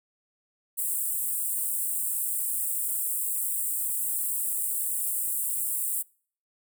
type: high-pass noise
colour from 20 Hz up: pink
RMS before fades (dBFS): -29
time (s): 0.77-6.03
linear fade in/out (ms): 20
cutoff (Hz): 7900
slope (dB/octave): 96
effects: noise-tail reverb RT60 0.5 s tail -26 dB re dry